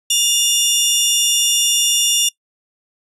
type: tone pair together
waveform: 20% pulse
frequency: 2831 / 3519 Hz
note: F7 / A7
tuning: +23 / 0 cents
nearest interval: major third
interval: 377 cents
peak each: -11 dBFS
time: 0.1-2.29 s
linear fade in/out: 5 ms
effects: noise-tail reverb RT60 0.1 s tail -22 dB re dry + resampled to 32000 Hz